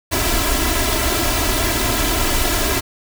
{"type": "noise with comb filter", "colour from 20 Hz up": "pink", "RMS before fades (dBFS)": -18, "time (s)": [0.11, 2.81], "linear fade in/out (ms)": 20, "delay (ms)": 3, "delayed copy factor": 1, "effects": []}